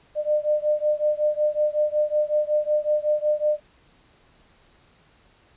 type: beating tone pair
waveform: sine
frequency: 600 / 605.4 Hz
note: D5 / D#5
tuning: +37 / -48 cents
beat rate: 5.4 Hz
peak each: -22 / -23 dBFS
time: 0.15-3.6 s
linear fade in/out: 50 ms
effects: pink hiss -58 dBFS RMS until 5.56 s + resampled to 8000 Hz

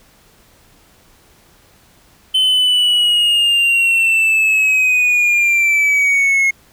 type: linear sweep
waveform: triangle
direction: down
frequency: 3063 to 2158 Hz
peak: -9 dBFS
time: 2.34-6.51 s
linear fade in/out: 10 ms
effects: pink hiss -50 dBFS RMS until 6.72 s

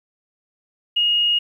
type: tone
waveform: sine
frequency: 2867 Hz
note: F7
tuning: 45 cents sharp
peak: -15 dBFS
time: 0.96-1.39 s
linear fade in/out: 10 ms
effects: 9-bit

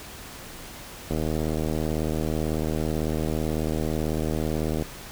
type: click train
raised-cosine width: 2 ms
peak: -14 dBFS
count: 291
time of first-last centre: 1.11-4.823 s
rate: 78.1 Hz
effects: pink hiss -41 dBFS RMS until 5.11 s

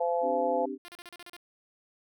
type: harmonic tone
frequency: 171.3 Hz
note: F3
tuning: 33 cents flat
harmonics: 3 / 4 / 5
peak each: -28 / -30 / -32 dBFS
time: 0-0.66 s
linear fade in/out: 10 ms
type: chord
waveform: sine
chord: C suspended second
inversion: none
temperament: equal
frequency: 261.6 / 293.7 / 392 Hz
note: C4 / D4 / G4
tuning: 0 / 0 / 0 cents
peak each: -37 dBFS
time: 0.21-0.78 s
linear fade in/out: 50 ms
type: tone bursts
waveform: 5% pulse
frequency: 349.2 Hz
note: F4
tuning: in tune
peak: -33 dBFS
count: 8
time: 0.85-1.365 s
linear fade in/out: 0 ms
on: 32 ms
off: 37 ms
effects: none

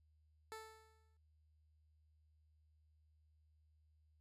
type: tone with exponential decay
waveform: 15% pulse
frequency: 440 Hz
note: A4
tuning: in tune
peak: -40 dBFS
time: 0.52-1.17 s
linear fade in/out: 0 ms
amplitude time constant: 140 ms
effects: added 77 Hz sine -70 dBFS peak until 4.2 s + resampled to 32000 Hz

